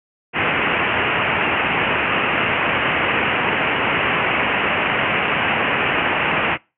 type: low-pass noise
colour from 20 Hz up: white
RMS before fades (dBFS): -19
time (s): 0.33-6.58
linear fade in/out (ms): 50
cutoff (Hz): 2900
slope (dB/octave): 96
effects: noise-tail reverb RT60 0.3 s tail -25 dB re dry + high-pass 100 Hz 12 dB/octave